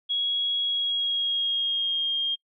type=tone with pitch glide; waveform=sine; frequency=3322 to 3222 Hz; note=G#7 to G7; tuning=0 to +47 cents; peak=-23 dBFS; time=0.09-2.36 s; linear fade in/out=20 ms; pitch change=-53 cents; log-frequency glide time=0.62-2.14 s; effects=noise-tail reverb RT60 0.1 s tail -26 dB re dry